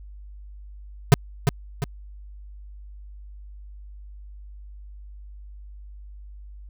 square tone with echo, 140 Hz, C#3, 18 cents sharp, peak -9 dBFS, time 1.12-1.14 s, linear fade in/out 0 ms, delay 350 ms, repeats 2, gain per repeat -7 dB, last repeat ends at 1.84 s, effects added 50 Hz sine -39 dBFS peak until 6.69 s

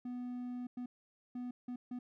triangle tone bursts at uneven times, 246.9 Hz, B3, in tune, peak -37 dBFS, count 5, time 0.05-0.67 / 0.77-0.86 / 1.35-1.51 / 1.68-1.76 / 1.91-1.99 s, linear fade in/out 5 ms, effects none

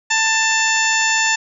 harmonic tone, 888 Hz, A5, 16 cents sharp, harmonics 1 / 2 / 3 / 4 / 5 / 6 / 7 / 8, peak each -22 / -18 / -21 / -26 / -29 / -27 / -28 / -22 dBFS, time 0.1-1.36 s, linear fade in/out 10 ms, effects none

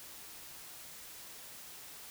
silence, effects white hiss -50 dBFS RMS until 2.1 s

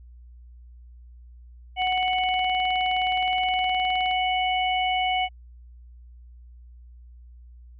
harmonic tone, 740 Hz, F#5, in tune, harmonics 1 / 3 / 4, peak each -23 / -28 / -29 dBFS, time 1.76-5.29 s, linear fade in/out 50 ms
click train, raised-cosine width 0.3 ms, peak -25 dBFS, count 45, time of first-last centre 1.82-4.112 s, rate 19.2 Hz
effects added 60 Hz sine -44 dBFS peak until 7.79 s

